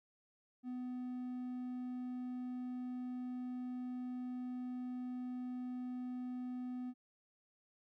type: tone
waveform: triangle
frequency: 250 Hz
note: B3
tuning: 21 cents sharp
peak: -38 dBFS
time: 0.63-6.94 s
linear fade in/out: 50 ms
effects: none